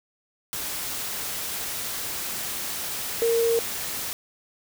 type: tone in noise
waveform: sine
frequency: 461.7 Hz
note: A#4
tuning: 17 cents flat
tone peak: -19 dBFS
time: 3.22-3.59 s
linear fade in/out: 0 ms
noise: white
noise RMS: -31 dBFS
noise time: 0.53-4.13 s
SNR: +9 dB
effects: none